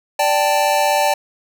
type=chord; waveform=square; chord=D suspended fourth; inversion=none; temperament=equal; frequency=587.3 / 784 / 880 Hz; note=D5 / G5 / A5; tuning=0 / 0 / 0 cents; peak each=-19 dBFS; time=0.19-1.14 s; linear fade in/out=5 ms; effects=none

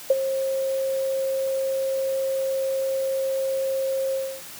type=tone with ADSR envelope; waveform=sine; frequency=535 Hz; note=C5; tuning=38 cents sharp; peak=-11 dBFS; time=0.1-4.42 s; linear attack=5 ms; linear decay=32 ms; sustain=-11 dB; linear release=280 ms; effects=white hiss -40 dBFS RMS until 4.59 s + high-pass 80 Hz 12 dB/octave

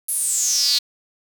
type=tone with high-pass filter sweep; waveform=square; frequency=130.81 Hz; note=C3; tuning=in tune; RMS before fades=-20 dBFS; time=0.08-0.79 s; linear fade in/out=10 ms; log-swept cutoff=11000 to 4100 Hz; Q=8.6; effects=7-bit

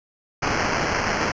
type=noise with sample-and-hold; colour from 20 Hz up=white; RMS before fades=-23 dBFS; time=0.42-1.32 s; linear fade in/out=10 ms; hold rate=3675 Hz; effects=resampled to 16000 Hz

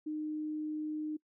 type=tone; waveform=sine; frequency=306.3 Hz; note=D#4; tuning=27 cents flat; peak=-34 dBFS; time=0.06-1.17 s; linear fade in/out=10 ms; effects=noise-tail reverb RT60 0.1 s tail -24 dB re dry

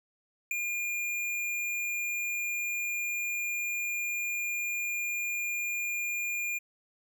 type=tone with ADSR envelope; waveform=square; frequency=2414 Hz; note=D7; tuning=47 cents sharp; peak=-26 dBFS; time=0.51-6.59 s; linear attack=3 ms; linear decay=7 ms; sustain=-5 dB; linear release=15 ms; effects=none

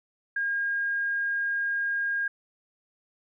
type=tone; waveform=sine; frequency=1620 Hz; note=G#6; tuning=43 cents flat; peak=-25 dBFS; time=0.36-2.28 s; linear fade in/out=5 ms; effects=none

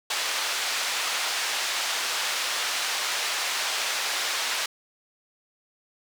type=band-pass noise; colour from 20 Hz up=white; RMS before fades=-28 dBFS; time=0.1-4.66 s; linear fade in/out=5 ms; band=720 to 5000 Hz; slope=12 dB/octave; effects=none

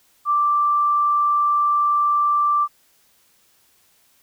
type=tone; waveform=sine; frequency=1174.7 Hz; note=D6; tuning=in tune; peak=-15 dBFS; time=0.25-2.68 s; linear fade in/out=50 ms; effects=white hiss -59 dBFS RMS until 4.22 s

